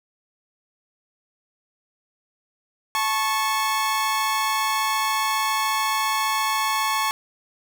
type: tone pair together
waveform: sawtooth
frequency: 873.1 / 1100 Hz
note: A5 / C#6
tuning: -14 / -14 cents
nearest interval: major third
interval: 400 cents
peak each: -21 / -19 dBFS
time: 2.95-7.11 s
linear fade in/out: 0 ms
effects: none